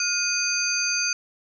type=tone cluster; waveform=sine; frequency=1421 / 2480 / 4691 / 6230 Hz; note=F6 / D#7 / D8 / G8; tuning=+30 / -6 / -3 / -12 cents; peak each=-29 / -28 / -27 / -26 dBFS; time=0-1.13 s; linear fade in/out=2 ms; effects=none